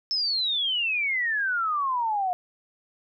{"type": "exponential sweep", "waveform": "sine", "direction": "down", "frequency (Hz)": [5310, 710], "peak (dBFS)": -23, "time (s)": [0.11, 2.33], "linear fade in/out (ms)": 0, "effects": []}